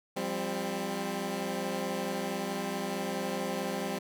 15% pulse chord, F suspended second, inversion none, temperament equal with one note detuned, 174.61 / 199.19 / 261.6 Hz, F3 / G3 / C4, 0 / +28 / 0 cents, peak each -32 / -28 / -31 dBFS, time 0.16-3.99 s, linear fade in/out 10 ms, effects none

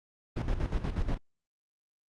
brown noise with tremolo, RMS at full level -28 dBFS, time 0.36-1.18 s, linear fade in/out 10 ms, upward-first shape square, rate 8.3 Hz, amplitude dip 65%, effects low-pass 5000 Hz 12 dB/octave + Opus 32 kbps

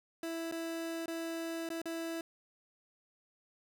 30% pulse tone with dropouts, 330.1 Hz, E4, 2 cents sharp, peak -34 dBFS, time 0.23-2.21 s, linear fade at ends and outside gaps 2 ms, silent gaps 0.514-0.522 / 1.059-1.08 / 1.69-1.702 / 1.817-1.856 s, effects none

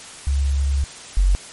sine tone pair in turn, 69.3 / 46.55 Hz, C#2 / F#1, 0 / +11 cents, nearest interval perfect fifth, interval 689 cents, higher first, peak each -16 / -12 dBFS, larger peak second, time 0.27-0.84 / 1.17-1.35 s, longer first, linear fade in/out 0 ms, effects white hiss -38 dBFS RMS until 1.52 s + MP3 48 kbps

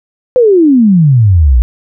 sine exponential sweep, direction down, 520 to 55.3 Hz, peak -3 dBFS, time 0.36-1.62 s, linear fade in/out 0 ms, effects none

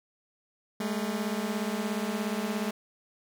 sawtooth beating tone pair, 203.8 / 220.8 Hz, G#3 / A3, -32 / +6 cents, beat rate 17 Hz, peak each -28 / -28 dBFS, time 0.8-2.71 s, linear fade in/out 5 ms, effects none

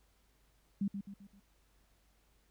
sine tone with echo, 199 Hz, G3, 26 cents sharp, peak -30 dBFS, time 0.81-0.88 s, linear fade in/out 5 ms, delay 130 ms, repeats 4, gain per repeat -7 dB, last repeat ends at 1.4 s, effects added 50 Hz sine -70 dBFS peak until 2.5 s + pink hiss -73 dBFS RMS until 2.5 s

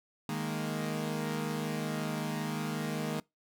sawtooth chord, D# suspended fourth, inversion none, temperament equal, 155.56 / 207.7 / 233.1 Hz, D#3 / G#3 / A#3, 0 / 0 / 0 cents, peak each -32 / -34 / -33 dBFS, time 0.29-3.2 s, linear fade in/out 2 ms, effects noise-tail reverb RT60 0.2 s tail -24 dB re dry

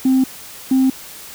sine tone pair in turn, 261.6 / 262.6 Hz, C4 / C4, 0 / +6 cents, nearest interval unison, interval 6 cents, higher second, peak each -9 dBFS, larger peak neither, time 0.05-0.24 / 0.71-0.9 s, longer neither, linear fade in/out 5 ms, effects tanh soft clip ceiling -8 dBFS + white hiss -36 dBFS RMS until 1.34 s

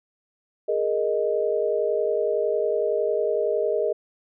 sine chord, Ab suspended second, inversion none, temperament equal, 415.3 / 466.2 / 622.3 Hz, Ab4 / Bb4 / Eb5, 0 / 0 / 0 cents, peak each -25 dBFS, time 0.68-3.93 s, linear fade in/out 10 ms, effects none

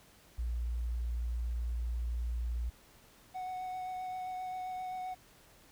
sine tone, 59 Hz, A#1, 22 cents sharp, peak -32 dBFS, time 0.38-2.7 s, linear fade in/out 10 ms
triangle tone with vibrato, 740 Hz, F#5, in tune, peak -35 dBFS, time 3.34-5.15 s, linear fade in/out 20 ms, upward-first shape sine, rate 7.6 Hz, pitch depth 11 cents each way
effects pink hiss -61 dBFS RMS until 5.71 s

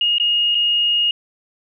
sine tone with dropouts, 2860 Hz, F7, 41 cents sharp, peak -14 dBFS, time 0.01-1.11 s, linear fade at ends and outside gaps 2 ms, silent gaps 0.183-0.199 / 0.547-0.551 s, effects none

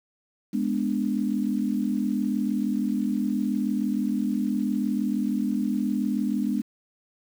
sine chord, G# diminished, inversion none, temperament equal, 207.7 / 246.9 / 293.7 Hz, G#3 / B3 / D4, 0 / 0 / 0 cents, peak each -26 / -27 / -29 dBFS, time 0.53-6.62 s, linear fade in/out 10 ms, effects 8-bit

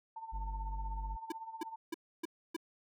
sine tone with tremolo, 897 Hz, A5, 33 cents sharp, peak -40 dBFS, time 0.16-1.76 s, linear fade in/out 5 ms, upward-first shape sine, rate 16 Hz, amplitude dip 70%
triangle tone, 49 Hz, G1, in tune, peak -35 dBFS, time 0.32-1.17 s, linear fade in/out 20 ms
square tone bursts, 329.6 Hz, E4, in tune, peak -36 dBFS, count 5, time 1.3-2.565 s, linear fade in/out 5 ms, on 21 ms, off 290 ms
effects none

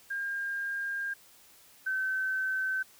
sine tone pair in turn, 1607 / 1534.5 Hz, G6 / G6, +43 / -37 cents, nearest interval minor second, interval 80 cents, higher first, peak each -31 / -28 dBFS, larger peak second, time 0.1-1.14 / 1.86-2.83 s, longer first, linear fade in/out 10 ms, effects white hiss -58 dBFS RMS until 2.99 s

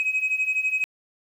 sine beating tone pair, 2529 / 2541 Hz, D#7 / D#7, +28 / +36 cents, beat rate 12 Hz, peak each -25 / -22 dBFS, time 0-0.84 s, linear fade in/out 0 ms, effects tanh soft clip ceiling -17 dBFS + 9-bit

